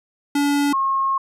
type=tone pair in turn; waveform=square / sine; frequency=286.2 / 1080.5 Hz; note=D4 / C#6; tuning=-45 / -45 cents; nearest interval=octave + major seventh; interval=2300 cents; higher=second; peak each=-17 dBFS; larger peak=neither; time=0.35-0.73 / 0.73-1.18 s; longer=second; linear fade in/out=5 ms; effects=resampled to 32000 Hz